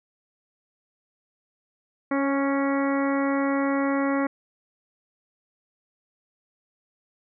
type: harmonic tone with a mistuned harmonic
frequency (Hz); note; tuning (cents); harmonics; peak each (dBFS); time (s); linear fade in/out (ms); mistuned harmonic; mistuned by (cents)
277.2; C#4; 0; 1 / 2 / 3 / 4 / 5 / 6 / 7 / 8; -23 / -28 / -34 / -32 / -35 / -40 / -35 / -40; 2.11-4.27; 5; 2; -16
effects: none